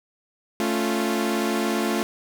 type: chord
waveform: sawtooth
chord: A augmented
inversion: none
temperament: equal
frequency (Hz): 220 / 277.2 / 349.2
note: A3 / C#4 / E#4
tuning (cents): 0 / 0 / 0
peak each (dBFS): -21 / -25 / -22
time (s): 0.6-2.03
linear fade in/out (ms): 0
effects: none